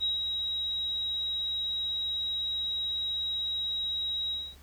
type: tone with ADSR envelope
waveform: sine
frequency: 3829 Hz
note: A#7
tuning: 46 cents sharp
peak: -25 dBFS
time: 0-4.56 s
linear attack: 35 ms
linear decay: 150 ms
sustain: -4 dB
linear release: 250 ms
effects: added 69 Hz sine -52 dBFS peak until 4.62 s + pink hiss -58 dBFS RMS until 4.62 s